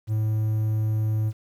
triangle tone, 108.6 Hz, A2, 22 cents flat, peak -19 dBFS, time 0.07-1.33 s, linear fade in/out 50 ms, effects 9-bit

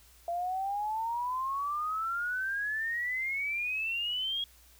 sine exponential sweep, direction up, 679 to 3313 Hz, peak -30 dBFS, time 0.28-4.44 s, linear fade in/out 2 ms, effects added 60 Hz sine -60 dBFS peak until 4.79 s + white hiss -60 dBFS RMS until 4.79 s

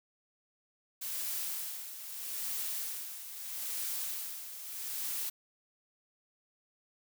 blue noise with tremolo, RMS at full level -36 dBFS, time 1.01-5.3 s, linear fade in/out 10 ms, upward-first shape sine, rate 0.78 Hz, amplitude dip 65%, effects none

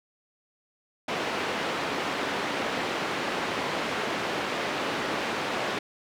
pink band-pass noise, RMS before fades -30 dBFS, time 1.08-5.79 s, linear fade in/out 5 ms, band 290 to 3100 Hz, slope 12 dB/octave, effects none

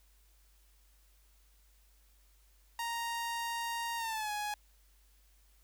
sawtooth tone with pitch glide, 932.3 to 835.4 Hz, A#5 to G#5, 0 to +10 cents, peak -31 dBFS, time 2.79-4.54 s, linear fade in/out 2 ms, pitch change -190 cents, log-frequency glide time 3.97-4.31 s, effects added 50 Hz sine -63 dBFS peak until 5.63 s + white hiss -70 dBFS RMS until 5.63 s

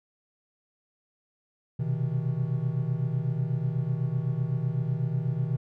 triangle tone cluster, 123.6 / 131.6 / 159 Hz, B2 / C3 / D#3, +2 / +10 / +38 cents, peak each -28 dBFS, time 1.79-5.57 s, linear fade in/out 10 ms, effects none

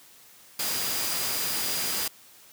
sine tone in noise, 4876 Hz, D#8, 36 cents flat, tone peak -35 dBFS, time 0.59-2.08 s, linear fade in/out 5 ms, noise white, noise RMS -29 dBFS, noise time 0.59-2.08 s, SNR -9 dB, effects white hiss -53 dBFS RMS until 2.52 s + high-pass 80 Hz 12 dB/octave

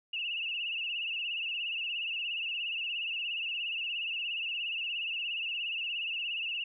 sine tone with vibrato, 2756 Hz, F7, 24 cents flat, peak -32 dBFS, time 0.13-6.64 s, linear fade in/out 5 ms, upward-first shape sine, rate 17 Hz, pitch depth 94 cents each way, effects none

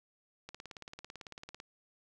click train, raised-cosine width 0.2 ms, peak -28 dBFS, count 21, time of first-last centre 0.49-1.601 s, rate 18 Hz, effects none

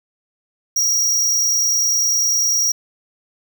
square tone, 5690 Hz, F8, 31 cents sharp, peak -15 dBFS, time 0.76-2.72 s, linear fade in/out 5 ms, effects 9-bit

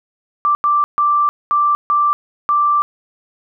sine tone bursts at uneven times, 1174.7 Hz, D6, in tune, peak -11 dBFS, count 6, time 0.45-0.55 / 0.64-0.84 / 0.98-1.29 / 1.51-1.75 / 1.9-2.13 / 2.49-2.82 s, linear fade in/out 0 ms, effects none

